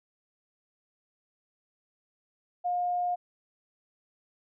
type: tone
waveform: sine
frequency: 712 Hz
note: F5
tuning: 33 cents sharp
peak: -26 dBFS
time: 2.64-3.16 s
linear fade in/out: 20 ms
effects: none